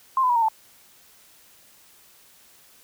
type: tone with pitch steps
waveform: sine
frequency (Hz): 1055 / 1008.5 / 964.1 / 921.6 / 881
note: C6 / B5 / B5 / A#5 / A5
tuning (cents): +14 / +36 / -42 / -20 / +2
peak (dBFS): -17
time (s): 0.17-0.485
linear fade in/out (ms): 2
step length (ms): 63
effects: white hiss -54 dBFS RMS until 2.83 s